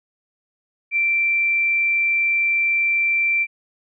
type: tone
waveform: sine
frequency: 2349 Hz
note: D7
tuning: in tune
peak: -16 dBFS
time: 0.91-3.47 s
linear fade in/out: 50 ms
effects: none